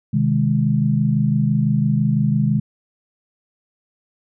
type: chord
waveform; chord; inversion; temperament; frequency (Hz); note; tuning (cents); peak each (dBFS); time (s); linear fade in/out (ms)
sine; Ab major; first; just; 129.78 / 155.74 / 207.7; C3 / Eb3 / Ab3; -14 / +2 / 0; -19; 0.13-2.6; 10
effects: none